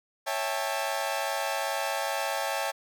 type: chord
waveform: sawtooth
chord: A dominant seventh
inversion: first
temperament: equal with one note detuned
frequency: 554.4 / 659.3 / 797.7 / 880 Hz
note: C#5 / E5 / G5 / A5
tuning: 0 / 0 / +30 / 0 cents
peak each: -30 dBFS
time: 0.26-2.72 s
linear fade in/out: 20 ms
effects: none